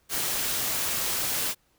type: noise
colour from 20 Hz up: white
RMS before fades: -28 dBFS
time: 0.09-1.55 s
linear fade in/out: 50 ms
effects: pink hiss -67 dBFS RMS until 1.78 s